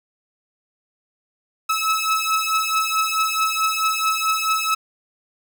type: beating tone pair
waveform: sawtooth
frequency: 1295 / 1299.6 Hz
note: E6 / E6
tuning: -31 / -25 cents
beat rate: 4.6 Hz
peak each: -18 dBFS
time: 1.69-4.75 s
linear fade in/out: 10 ms
effects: none